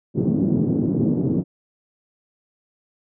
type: band-pass noise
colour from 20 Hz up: white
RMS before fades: -20 dBFS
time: 0.14-1.44 s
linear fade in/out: 50 ms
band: 130 to 300 Hz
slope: 24 dB/octave
effects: none